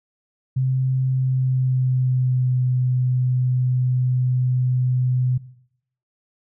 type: tone with pitch glide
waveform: sine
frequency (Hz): 130.5 to 126.57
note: C3 to B2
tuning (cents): -4 to +43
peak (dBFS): -17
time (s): 0.56-5.38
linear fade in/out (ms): 10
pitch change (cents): -53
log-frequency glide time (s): 1.1-2.6
effects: noise-tail reverb RT60 0.7 s tail -18 dB re dry